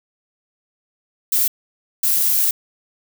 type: noise bursts at uneven times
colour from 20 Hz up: violet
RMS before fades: -17 dBFS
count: 2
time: 1.32-1.48 / 2.03-2.51 s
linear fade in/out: 5 ms
effects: none